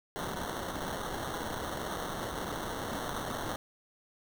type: noise with sample-and-hold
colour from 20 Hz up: blue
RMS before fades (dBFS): -37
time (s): 0.16-3.56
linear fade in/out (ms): 0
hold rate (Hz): 2450
effects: none